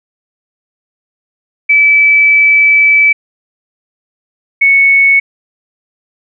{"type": "tone pair in turn", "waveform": "sine", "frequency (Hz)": [2305, 2213], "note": ["D7", "C#7"], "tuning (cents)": [-33, -3], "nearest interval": "minor second", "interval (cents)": 70, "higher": "first", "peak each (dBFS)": -4, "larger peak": "neither", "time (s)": [[1.69, 3.13], [4.61, 5.2]], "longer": "first", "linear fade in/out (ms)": 10, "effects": []}